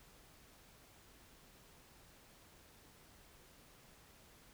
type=silence; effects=pink hiss -63 dBFS RMS until 4.53 s